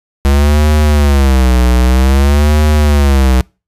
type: tone with vibrato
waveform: square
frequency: 68.4 Hz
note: C#2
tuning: 23 cents flat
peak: -7 dBFS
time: 0.25-3.41 s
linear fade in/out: 0 ms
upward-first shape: sine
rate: 0.52 Hz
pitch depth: 180 cents each way
effects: noise-tail reverb RT60 0.3 s tail -26 dB re dry + resampled to 32000 Hz